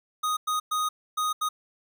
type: tone bursts at uneven times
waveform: square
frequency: 1244.5 Hz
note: D#6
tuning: in tune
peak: -25 dBFS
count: 5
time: 0.23-0.37 / 0.47-0.6 / 0.71-0.89 / 1.17-1.33 / 1.41-1.49 s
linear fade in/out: 10 ms
effects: 11-bit